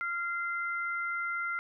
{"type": "tone pair together", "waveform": "sine", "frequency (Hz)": [1388, 2069], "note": ["F6", "C7"], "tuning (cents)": [-11, -20], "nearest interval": "perfect fifth", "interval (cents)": 691, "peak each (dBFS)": [-32, -36], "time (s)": [0.01, 1.59], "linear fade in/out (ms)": 0, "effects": []}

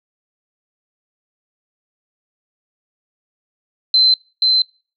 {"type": "tone with echo", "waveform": "sine", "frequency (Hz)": 4081, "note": "C8", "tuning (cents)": -44, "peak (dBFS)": -9, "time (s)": [3.94, 4.14], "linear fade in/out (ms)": 2, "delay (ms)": 480, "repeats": 1, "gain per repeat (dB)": -2, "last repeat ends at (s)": 4.62, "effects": ["noise-tail reverb RT60 0.4 s tail -26 dB re dry"]}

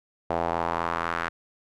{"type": "tone with band-pass filter sweep", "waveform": "sawtooth", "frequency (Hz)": 84.1, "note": "E2", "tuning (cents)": 35, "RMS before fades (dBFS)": -28, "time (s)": [0.3, 1.29], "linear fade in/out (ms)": 5, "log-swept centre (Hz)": [700, 1500], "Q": 2.2, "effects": []}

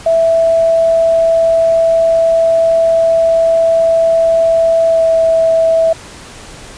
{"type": "tone with pitch glide", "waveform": "sine", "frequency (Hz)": [659.3, 654.4], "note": ["E5", "E5"], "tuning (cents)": [0, -13], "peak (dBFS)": -7, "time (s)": [0.06, 5.93], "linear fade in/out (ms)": 5, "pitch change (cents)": -13, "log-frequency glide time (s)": [4.87, 5.02], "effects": ["pink hiss -33 dBFS RMS until 6.77 s", "resampled to 22050 Hz"]}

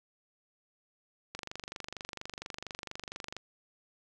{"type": "click train", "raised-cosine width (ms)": 0.2, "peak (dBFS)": -22, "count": 50, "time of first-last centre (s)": [1.35, 3.366], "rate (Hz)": 24.3, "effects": []}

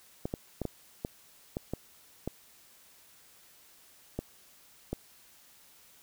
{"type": "clicks", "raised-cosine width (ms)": 2, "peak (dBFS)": -19, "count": 10, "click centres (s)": [0.255, 0.339, 0.617, 0.653, 1.049, 1.569, 1.736, 2.276, 4.19, 4.93], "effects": ["white hiss -59 dBFS RMS until 6.02 s"]}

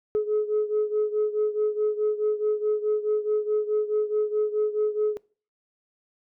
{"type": "beating tone pair", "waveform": "sine", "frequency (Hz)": [423.5, 428.2], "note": ["G#4", "A4"], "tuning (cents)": [34, -47], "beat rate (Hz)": 4.7, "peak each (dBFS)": [-22, -26], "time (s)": [0.15, 5.17], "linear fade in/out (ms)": 0, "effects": ["noise-tail reverb RT60 0.4 s tail -23 dB re dry", "tanh soft clip ceiling -17 dBFS"]}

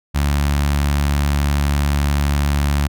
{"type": "tone with notch filter", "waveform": "sawtooth", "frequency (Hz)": 71.7, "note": "D2", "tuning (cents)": -41, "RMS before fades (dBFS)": -17, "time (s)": [0.14, 2.88], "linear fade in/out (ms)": 20, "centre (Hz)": 440, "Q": 0.94, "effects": []}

